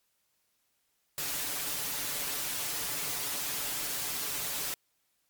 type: noise with comb filter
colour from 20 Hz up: white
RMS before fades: -34 dBFS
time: 1.18-4.74 s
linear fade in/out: 0 ms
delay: 6.9 ms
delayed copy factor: +0.7
effects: white hiss -75 dBFS RMS until 5.29 s + MP3 96 kbps